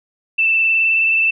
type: tone with vibrato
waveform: sine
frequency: 2656 Hz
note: E7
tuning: 12 cents sharp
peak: -12 dBFS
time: 0.38-1.31 s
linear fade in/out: 10 ms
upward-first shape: triangle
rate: 19 Hz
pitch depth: 25 cents each way
effects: none